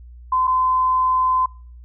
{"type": "tone with dropouts", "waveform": "sine", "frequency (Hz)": 1026, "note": "C6", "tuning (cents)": -34, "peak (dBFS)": -15, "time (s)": [0.32, 1.46], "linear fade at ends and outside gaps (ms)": 5, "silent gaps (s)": [0.472, 0.476], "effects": ["noise-tail reverb RT60 0.5 s tail -26 dB re dry", "added 60 Hz sine -38 dBFS peak until 1.84 s"]}